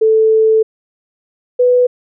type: tone pair in turn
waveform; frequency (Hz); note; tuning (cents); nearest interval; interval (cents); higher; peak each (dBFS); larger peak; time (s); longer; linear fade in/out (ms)
sine; 440 / 495.3; A4 / B4; 0 / +5; major second; 205; second; -7; neither; 0.01-0.63 / 1.59-1.87; first; 10
effects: none